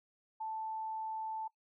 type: tone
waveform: sine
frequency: 880 Hz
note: A5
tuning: in tune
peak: -37 dBFS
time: 0.4-1.48 s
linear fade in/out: 10 ms
effects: noise-tail reverb RT60 0.1 s tail -18 dB re dry